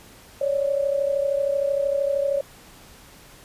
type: tone pair together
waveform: sine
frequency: 554.3 / 587.3 Hz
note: C#5 / D5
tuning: 0 / 0 cents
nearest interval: minor second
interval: 100 cents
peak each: -21 / -26 dBFS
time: 0.41-2.41 s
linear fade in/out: 5 ms
effects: pink hiss -48 dBFS RMS until 3.44 s + resampled to 32000 Hz